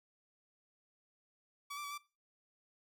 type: tone with pitch steps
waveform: sawtooth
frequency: 1140 / 1175 / 1144 / 1171 Hz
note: C#6 / D6 / D6 / D6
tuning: +48 / +1 / -46 / -5 cents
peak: -38 dBFS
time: 1.7-1.98 s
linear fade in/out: 10 ms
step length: 70 ms
effects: noise-tail reverb RT60 0.3 s tail -19 dB re dry

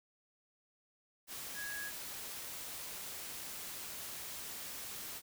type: tone in noise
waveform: sine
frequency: 1661.2 Hz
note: G#6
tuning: in tune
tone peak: -41 dBFS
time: 1.54-1.92 s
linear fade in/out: 50 ms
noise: white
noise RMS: -45 dBFS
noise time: 1.27-5.22 s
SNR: +1 dB
effects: none

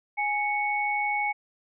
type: tone pair together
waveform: sine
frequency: 830.6 / 2217 Hz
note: G#5 / C#7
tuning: 0 / 0 cents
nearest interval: octave + perfect fourth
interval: 1700 cents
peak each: -27 dBFS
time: 0.17-1.33 s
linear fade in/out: 20 ms
effects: none

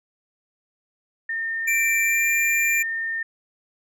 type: tone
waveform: sine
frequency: 1817 Hz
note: A#6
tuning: 45 cents flat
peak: -24 dBFS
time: 1.29-3.23 s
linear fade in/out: 5 ms
type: tone with pitch glide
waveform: square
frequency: 2349 to 2375 Hz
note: D7 to D7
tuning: 0 to +19 cents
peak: -20 dBFS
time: 1.67-2.83 s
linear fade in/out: 10 ms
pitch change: +19 cents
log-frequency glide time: 2.04-2.28 s
effects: none

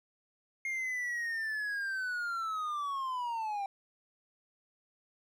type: linear sweep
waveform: triangle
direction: down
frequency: 2136 to 780 Hz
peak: -31 dBFS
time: 0.65-3.66 s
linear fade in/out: 2 ms
effects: none

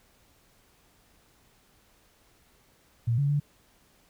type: tone with pitch steps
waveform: sine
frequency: 116.6 / 141.8 / 145.3 Hz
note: A#2 / C#3 / D3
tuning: +1 / +40 / -18 cents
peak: -22 dBFS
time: 3.07-3.4 s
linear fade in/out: 10 ms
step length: 110 ms
effects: pink hiss -63 dBFS RMS until 4.09 s

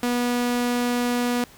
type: tone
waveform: sawtooth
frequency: 243.3 Hz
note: B3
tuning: 26 cents flat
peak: -17 dBFS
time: 0.03-1.44 s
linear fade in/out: 2 ms
effects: pink hiss -49 dBFS RMS until 1.57 s

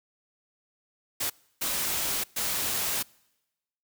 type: noise bursts at uneven times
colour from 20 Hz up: white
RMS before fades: -29 dBFS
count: 3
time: 1.2-1.3 / 1.61-2.24 / 2.36-3.03 s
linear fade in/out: 10 ms
effects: noise-tail reverb RT60 1.0 s tail -26 dB re dry

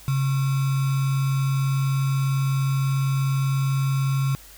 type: tone with sample-and-hold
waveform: sine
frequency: 135.8 Hz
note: C#3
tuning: 35 cents flat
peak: -19 dBFS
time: 0.08-4.35 s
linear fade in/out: 0 ms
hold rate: 1225 Hz
effects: added 50 Hz sine -49 dBFS peak until 4.57 s + white hiss -47 dBFS RMS until 4.57 s

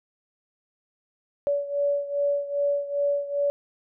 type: beating tone pair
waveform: sine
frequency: 570 / 572.5 Hz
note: C#5 / D5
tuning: +48 / -44 cents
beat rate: 2.5 Hz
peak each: -24 / -28 dBFS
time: 1.47-3.5 s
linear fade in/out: 0 ms
effects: none

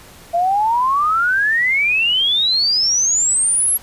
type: exponential sweep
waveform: sine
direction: up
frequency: 671 to 11500 Hz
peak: -13 dBFS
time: 0.33-3.78 s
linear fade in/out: 20 ms
effects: pink hiss -42 dBFS RMS until 3.82 s + resampled to 32000 Hz

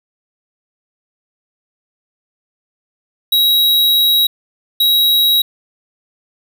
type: tone bursts at uneven times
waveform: square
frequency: 3846 Hz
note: B7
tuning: 47 cents flat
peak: -10 dBFS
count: 2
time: 3.32-4.27 / 4.8-5.42 s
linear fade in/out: 5 ms
effects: none

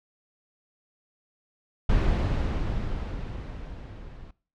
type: noise with level ramp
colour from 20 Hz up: brown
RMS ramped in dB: -21 to -44 dBFS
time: 1.89-4.31 s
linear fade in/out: 5 ms
effects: noise-tail reverb RT60 0.4 s tail -21 dB re dry + low-pass 4000 Hz 12 dB/octave

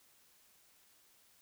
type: silence
effects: white hiss -67 dBFS RMS until 1.41 s

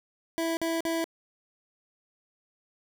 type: tone bursts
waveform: 25% pulse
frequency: 329.6 Hz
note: E4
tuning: in tune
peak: -23 dBFS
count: 3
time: 0.38-1.042 s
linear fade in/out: 0 ms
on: 190 ms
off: 46 ms
effects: none

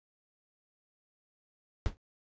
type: noise with exponential decay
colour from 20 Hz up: brown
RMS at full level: -26 dBFS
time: 1.86-1.97 s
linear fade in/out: 0 ms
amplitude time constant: 22 ms
effects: resampled to 16000 Hz

